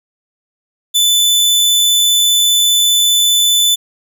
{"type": "tone", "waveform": "sawtooth", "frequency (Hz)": 3505, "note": "A7", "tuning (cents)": -7, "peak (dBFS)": -6, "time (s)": [0.94, 3.76], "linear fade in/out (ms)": 20, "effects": []}